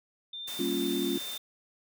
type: tone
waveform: sine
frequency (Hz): 3591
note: A7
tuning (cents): +35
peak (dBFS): -37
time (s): 0.33-1.38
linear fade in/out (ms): 5
type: high-pass noise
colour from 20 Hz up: white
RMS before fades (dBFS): -41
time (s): 0.47-1.38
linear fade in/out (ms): 10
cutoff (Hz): 150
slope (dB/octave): 12
type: chord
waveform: sine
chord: G half-diminished seventh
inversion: none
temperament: equal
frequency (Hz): 196 / 233.1 / 277.2 / 349.2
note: G3 / Bb3 / Db4 / F4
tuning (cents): 0 / 0 / 0 / 0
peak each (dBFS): -36 / -35 / -32 / -31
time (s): 0.59-1.18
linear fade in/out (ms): 5
effects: none